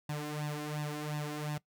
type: tone with flanger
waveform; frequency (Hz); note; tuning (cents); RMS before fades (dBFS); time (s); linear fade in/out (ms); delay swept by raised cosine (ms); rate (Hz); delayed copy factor
sawtooth; 149.6; D3; +32; -37; 0.09-1.58; 5; 1.1 to 2.9; 2.8; +0.75
effects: noise-tail reverb RT60 0.1 s tail -20 dB re dry